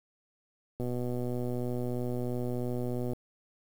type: click train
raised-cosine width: 2 ms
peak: -22 dBFS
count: 288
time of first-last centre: 0.8-3.133 s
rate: 123 Hz
effects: 8-bit